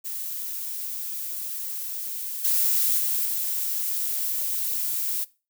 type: noise with level steps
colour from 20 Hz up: violet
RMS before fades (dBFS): -32 / -22 / -25 / -27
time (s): 0.04-5.25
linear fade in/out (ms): 20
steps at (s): 2.44 / 2.98 / 3.25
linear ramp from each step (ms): 10
effects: noise-tail reverb RT60 0.3 s tail -20 dB re dry